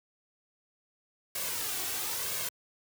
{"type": "noise with flanger", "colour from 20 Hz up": "white", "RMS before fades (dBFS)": -34, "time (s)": [1.35, 2.49], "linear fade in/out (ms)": 5, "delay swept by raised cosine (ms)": [1.8, 2.69], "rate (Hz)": 1, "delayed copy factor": 0.6, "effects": ["high-pass 80 Hz 12 dB/octave"]}